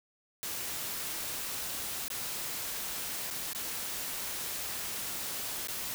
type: noise with dropouts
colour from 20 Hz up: white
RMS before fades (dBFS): -37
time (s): 0.43-5.94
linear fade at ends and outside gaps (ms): 0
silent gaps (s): 2.081-2.102 / 3.303-3.309 / 3.532-3.549 / 5.672-5.684
effects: none